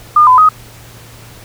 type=tone with pitch steps; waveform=sine; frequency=1212 / 1011 / 1255 Hz; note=D#6 / B5 / D#6; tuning=-46 / +40 / +15 cents; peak=-3 dBFS; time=0.16-0.49 s; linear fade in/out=5 ms; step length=110 ms; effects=added 115 Hz sine -38 dBFS peak until 1.44 s + pink hiss -38 dBFS RMS until 1.44 s